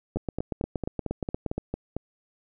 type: two click trains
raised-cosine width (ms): 2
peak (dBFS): -16 / -15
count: 9 / 13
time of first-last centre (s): 0.16-1.966 / 0.17-1.58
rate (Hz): 4.43 / 8.51
effects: none